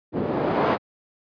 white noise with low-pass filter sweep, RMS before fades -22 dBFS, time 0.12-0.78 s, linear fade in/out 50 ms, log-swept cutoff 310 to 990 Hz, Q 0.92, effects high-pass 150 Hz 12 dB/octave + resampled to 11025 Hz

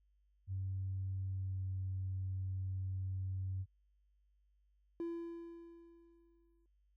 sine tone with pitch glide, 95.3 to 94.42 Hz, G2 to F#2, -48 to +36 cents, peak -36 dBFS, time 0.47-3.66 s, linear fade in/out 50 ms, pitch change -16 cents, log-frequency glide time 1.26-1.66 s
triangle tone with exponential decay, 337.5 Hz, E4, 41 cents sharp, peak -34 dBFS, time 5-6.66 s, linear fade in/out 1 ms, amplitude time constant 360 ms
effects tanh soft clip ceiling -31 dBFS + added 50 Hz sine -70 dBFS peak until 6.96 s

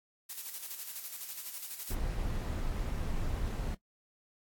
blue noise with tremolo, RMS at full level -40 dBFS, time 0.29-1.95 s, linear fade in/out 10 ms, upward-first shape square, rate 12 Hz, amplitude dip 45%
brown noise, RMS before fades -34 dBFS, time 1.9-3.75 s, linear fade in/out 10 ms
effects noise-tail reverb RT60 0.1 s tail -17 dB re dry + AAC 64 kbps

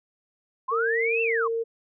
sine linear two-way sweep, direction up then down, 1002 to 2722 to 1002 Hz, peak -24 dBFS, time 0.68-1.48 s, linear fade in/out 10 ms, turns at 1.22 s
sine tone, 457.5 Hz, A#4, 32 cents flat, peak -24 dBFS, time 0.71-1.64 s, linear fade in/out 20 ms
effects none

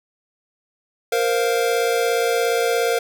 square chord, Bb suspended second, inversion none, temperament equal, 466.2 / 523.3 / 698.5 Hz, Bb4 / C5 / F5, 0 / 0 / 0 cents, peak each -20 / -25 / -25 dBFS, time 1.12-2.99 s, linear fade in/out 5 ms, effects none

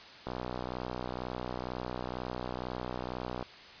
click train, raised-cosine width 1 ms, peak -22 dBFS, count 197, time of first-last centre 0.27-3.426 s, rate 62.1 Hz, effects white hiss -50 dBFS RMS until 3.8 s + resampled to 11025 Hz

